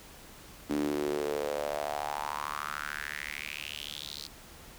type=tone with high-pass filter sweep; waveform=sawtooth; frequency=73.42 Hz; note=D2; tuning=in tune; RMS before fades=-35 dBFS; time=0.69-4.28 s; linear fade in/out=20 ms; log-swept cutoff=270 to 4400 Hz; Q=5.1; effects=pink hiss -51 dBFS RMS until 4.78 s